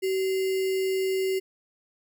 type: tone with sample-and-hold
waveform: sine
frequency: 380.5 Hz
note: F#4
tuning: 48 cents sharp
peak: -23 dBFS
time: 0.02-1.4 s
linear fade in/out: 20 ms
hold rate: 2450 Hz
effects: none